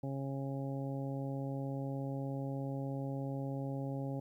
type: harmonic tone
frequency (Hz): 136.7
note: C#3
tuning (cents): -24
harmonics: 1 / 2 / 3 / 4 / 5 / 6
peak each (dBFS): -38 / -41 / -49 / -45 / -53 / -51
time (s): 0.03-4.2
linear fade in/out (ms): 5
effects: 12-bit